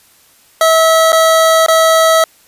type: tone with dropouts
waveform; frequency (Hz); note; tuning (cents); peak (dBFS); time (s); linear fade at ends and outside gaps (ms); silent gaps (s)
25% pulse; 648; E5; -30; -3; 0.61-2.24; 2; 1.121-1.128 / 1.663-1.683
effects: white hiss -48 dBFS RMS until 2.47 s + resampled to 32000 Hz